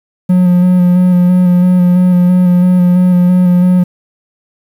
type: tone with vibrato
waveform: triangle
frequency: 179.7 Hz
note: F3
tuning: 50 cents sharp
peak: -3 dBFS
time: 0.29-3.84 s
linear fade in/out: 10 ms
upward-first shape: square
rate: 3 Hz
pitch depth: 17 cents each way
effects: 7-bit